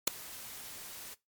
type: noise with ADSR envelope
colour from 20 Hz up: white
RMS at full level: -23 dBFS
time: 0.07-1.15 s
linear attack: 7 ms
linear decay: 4 ms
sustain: -23 dB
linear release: 19 ms
effects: noise-tail reverb RT60 0.2 s tail -20 dB re dry + MP3 96 kbps